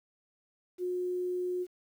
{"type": "tone with quantisation", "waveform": "sine", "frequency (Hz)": 360.9, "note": "F#4", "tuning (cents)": -43, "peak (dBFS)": -30, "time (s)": [0.78, 1.67], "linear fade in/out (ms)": 50, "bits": 10, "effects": []}